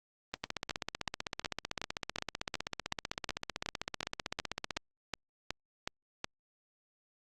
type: two click trains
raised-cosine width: 0.2 ms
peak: -17 / -17 dBFS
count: 69 / 17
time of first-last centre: 0.44-4.771 / 0.34-6.244 s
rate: 15.7 / 2.71 Hz
effects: Opus 32 kbps